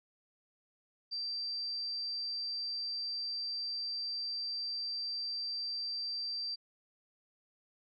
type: tone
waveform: sine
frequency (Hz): 4691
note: D8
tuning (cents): -3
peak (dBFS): -35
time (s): 1.11-6.56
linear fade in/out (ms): 20
effects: none